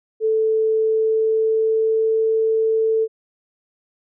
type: tone with pitch glide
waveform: sine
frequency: 440 to 443.6 Hz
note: A4 to A4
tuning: 0 to +14 cents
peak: -15 dBFS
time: 0.2-3.08 s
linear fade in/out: 50 ms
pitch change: +14 cents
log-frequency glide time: 0.75-2.24 s
effects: none